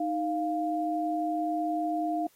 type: tone pair together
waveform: sine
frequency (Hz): 311.1 / 698.5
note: D#4 / F5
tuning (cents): 0 / 0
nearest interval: octave + major second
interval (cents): 1400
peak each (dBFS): -30 / -29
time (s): 0-2.27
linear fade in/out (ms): 5
effects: white hiss -64 dBFS RMS until 2.35 s + AAC 48 kbps